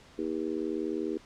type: harmonic tone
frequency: 79.9 Hz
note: D#2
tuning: 47 cents sharp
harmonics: 3 / 4 / 5 / 6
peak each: -38 / -33 / -34 / -40 dBFS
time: 0.18-1.18 s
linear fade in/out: 10 ms
effects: pink hiss -55 dBFS RMS until 1.25 s + low-pass 6000 Hz 12 dB/octave